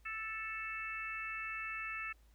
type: harmonic tone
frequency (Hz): 440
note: A4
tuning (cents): 0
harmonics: 3 / 4 / 5 / 6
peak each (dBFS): -45 / -45 / -46 / -43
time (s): 0.05-2.13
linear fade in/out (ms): 10
effects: added 54 Hz sine -61 dBFS peak until 2.34 s + pink hiss -73 dBFS RMS until 2.34 s